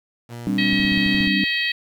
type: tone with pitch glide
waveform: sawtooth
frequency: 118.7 to 125.54 Hz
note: A#2 to B2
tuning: +32 to +29 cents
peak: -28 dBFS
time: 0.28-1.3 s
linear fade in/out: 50 ms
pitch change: +97 cents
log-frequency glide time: 0.71-1.07 s
type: chord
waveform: sine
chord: G suspended fourth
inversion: none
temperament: equal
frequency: 196 / 261.6 / 293.7 Hz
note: G3 / C4 / D4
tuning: 0 / 0 / 0 cents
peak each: -21 / -27 / -24 dBFS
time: 0.47-1.44 s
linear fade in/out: 0 ms
type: harmonic tone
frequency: 639 Hz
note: D#5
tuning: 46 cents sharp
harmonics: 3 / 4 / 5 / 6 / 7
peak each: -23 / -25 / -27 / -29 / -30 dBFS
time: 0.58-1.72 s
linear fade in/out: 5 ms
type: clicks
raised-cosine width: 5 ms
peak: -20 dBFS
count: 9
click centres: 0.731 / 0.8 / 0.85 / 0.921 / 0.977 / 1.062 / 1.148 / 1.207 / 1.274 s
effects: 8-bit